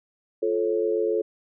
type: chord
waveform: sine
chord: F augmented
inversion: none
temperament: just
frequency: 349.2 / 436.5 / 545.7 Hz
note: F4 / A4 / C#5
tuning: 0 / -14 / -27 cents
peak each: -27 / -23 / -29 dBFS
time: 0.42-1.22 s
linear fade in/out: 10 ms
effects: none